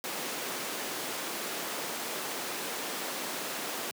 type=high-pass noise; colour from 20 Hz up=pink; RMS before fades=-36 dBFS; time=0.04-3.91 s; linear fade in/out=0 ms; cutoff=290 Hz; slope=12 dB/octave; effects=high-pass 150 Hz 12 dB/octave